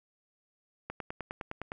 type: click train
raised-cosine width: 0.5 ms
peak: -22 dBFS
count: 9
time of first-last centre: 0.9-1.719 s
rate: 9.77 Hz
effects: none